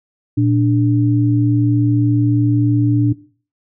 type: tone pair together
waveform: sine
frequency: 117.03 / 293.7 Hz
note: A#2 / D4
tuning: +7 / 0 cents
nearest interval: octave + major third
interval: 1593 cents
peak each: -14 dBFS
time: 0.37-3.13 s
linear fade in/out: 10 ms
effects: noise-tail reverb RT60 0.4 s tail -17 dB re dry